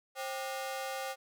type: ring-modulated tone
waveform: sawtooth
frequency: 659.3 Hz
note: E5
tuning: in tune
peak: -29 dBFS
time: 0.15-1.16 s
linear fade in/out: 50 ms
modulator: 126 Hz
effects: none